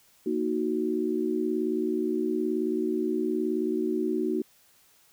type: chord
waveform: sine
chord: D# minor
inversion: second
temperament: equal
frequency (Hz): 233.1 / 311.1 / 370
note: A#3 / D#4 / F#4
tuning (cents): 0 / 0 / 0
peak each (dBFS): -31 / -29 / -28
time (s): 0.26-4.42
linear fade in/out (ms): 5
effects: white hiss -61 dBFS RMS until 5.12 s